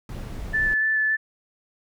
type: noise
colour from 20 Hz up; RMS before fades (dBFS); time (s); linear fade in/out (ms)
brown; -33; 0.09-0.74; 2
type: tone with vibrato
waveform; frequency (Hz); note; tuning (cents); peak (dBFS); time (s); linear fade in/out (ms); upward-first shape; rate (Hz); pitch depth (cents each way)
sine; 1747; A6; -13; -19; 0.53-1.17; 20; square; 3.5; 8
effects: none